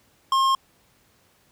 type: tone with tanh clipping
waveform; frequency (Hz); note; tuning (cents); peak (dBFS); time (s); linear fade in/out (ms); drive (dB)
sine; 1069; C6; +37; -19; 0.32-0.55; 2; 14
effects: pink hiss -61 dBFS RMS until 1.51 s + high-pass 60 Hz 12 dB/octave